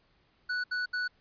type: tone bursts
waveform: square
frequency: 1480 Hz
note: F#6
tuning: in tune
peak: -30 dBFS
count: 3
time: 0.49-1.08 s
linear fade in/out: 10 ms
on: 150 ms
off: 70 ms
effects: pink hiss -68 dBFS RMS until 1.2 s + resampled to 11025 Hz